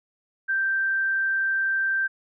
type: tone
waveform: sine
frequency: 1568 Hz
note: G6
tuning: in tune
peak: -21 dBFS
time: 0.48-2.08 s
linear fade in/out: 20 ms
effects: none